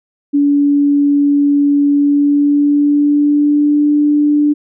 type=tone with pitch glide; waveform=sine; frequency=286.3 to 294.7 Hz; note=D4 to D4; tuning=-44 to +6 cents; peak=-8 dBFS; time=0.33-4.54 s; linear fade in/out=20 ms; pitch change=+50 cents; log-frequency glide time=1.9-3.9 s; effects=none